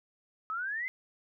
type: exponential sweep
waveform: sine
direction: up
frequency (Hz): 1262 to 2093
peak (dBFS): -32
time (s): 0.5-0.88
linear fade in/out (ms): 0
effects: none